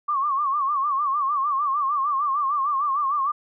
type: tone with vibrato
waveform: sine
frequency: 1132 Hz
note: C#6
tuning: 36 cents sharp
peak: -20 dBFS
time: 0.08-3.32 s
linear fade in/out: 10 ms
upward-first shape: sine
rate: 6.6 Hz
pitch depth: 110 cents each way
effects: none